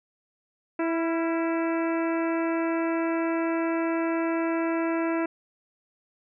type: harmonic tone with a mistuned harmonic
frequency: 329.6 Hz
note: E4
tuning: in tune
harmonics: 1 / 2 / 3 / 4 / 5 / 6 / 7 / 8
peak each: -25 / -31 / -35 / -37 / -39 / -41 / -42 / -43 dBFS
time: 0.79-5.26 s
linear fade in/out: 5 ms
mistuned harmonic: 4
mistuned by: +46 cents
effects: none